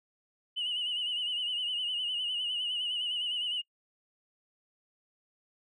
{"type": "tone with vibrato", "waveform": "sine", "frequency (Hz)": 2935, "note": "F#7", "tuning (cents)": -15, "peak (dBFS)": -29, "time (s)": [0.56, 3.62], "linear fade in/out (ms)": 20, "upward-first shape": "sine", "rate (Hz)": 9.8, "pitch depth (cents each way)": 64, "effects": ["noise-tail reverb RT60 0.1 s tail -24 dB re dry", "tanh soft clip ceiling -26 dBFS"]}